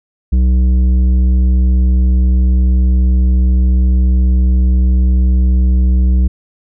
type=tone with tanh clipping; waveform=sine; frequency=62.8 Hz; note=B1; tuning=30 cents sharp; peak=-9 dBFS; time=0.32-6.28 s; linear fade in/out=10 ms; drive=9 dB; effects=none